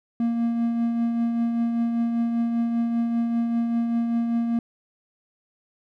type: tone with tremolo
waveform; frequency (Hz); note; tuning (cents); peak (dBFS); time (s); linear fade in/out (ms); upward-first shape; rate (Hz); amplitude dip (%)
triangle; 233.1; A#3; 0; -17; 0.2-4.59; 2; triangle; 5.1; 40
effects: none